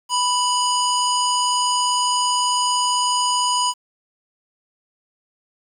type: harmonic tone with a mistuned harmonic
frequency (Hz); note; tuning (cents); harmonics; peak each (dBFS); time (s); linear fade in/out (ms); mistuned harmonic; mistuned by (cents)
987.8; B5; 0; 1 / 3 / 5 / 7 / 9; -19 / -24 / -26 / -27 / -29; 0.09-3.74; 50; 7; -36
effects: 8-bit